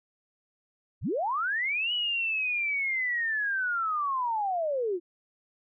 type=linear two-way sweep; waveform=sine; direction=up then down; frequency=46 to 2960 to 330.1 Hz; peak=-26 dBFS; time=1.01-5 s; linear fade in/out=50 ms; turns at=1.93 s; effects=none